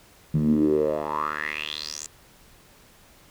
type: tone with band-pass filter sweep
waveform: 10% pulse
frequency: 75.7 Hz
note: D#2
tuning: 47 cents flat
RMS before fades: -25 dBFS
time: 0.34-2.07 s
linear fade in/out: 5 ms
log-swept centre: 160 to 7500 Hz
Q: 6.4
effects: pink hiss -54 dBFS RMS until 3.3 s